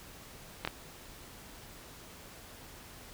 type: clicks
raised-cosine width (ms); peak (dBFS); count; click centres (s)
0.3; -16; 2; 0.65 / 0.675
effects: pink hiss -51 dBFS RMS until 3.13 s